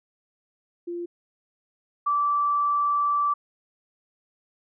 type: tone pair in turn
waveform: sine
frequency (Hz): 346.4 / 1162.6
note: F4 / D6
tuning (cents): -14 / -18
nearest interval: octave + major sixth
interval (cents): 2096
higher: second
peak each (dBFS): -29 / -20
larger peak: second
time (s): 0.87-1.06 / 2.06-3.34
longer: second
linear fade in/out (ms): 10
effects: none